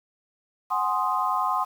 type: chord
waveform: sine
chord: Ab dominant seventh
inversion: third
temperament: equal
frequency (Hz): 740 / 830.6 / 1046.5 / 1244.5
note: Gb5 / Ab5 / C6 / Eb6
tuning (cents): 0 / 0 / 0 / 0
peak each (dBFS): -29 / -30 / -25 / -28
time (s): 0.7-1.65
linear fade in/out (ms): 20
effects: 8-bit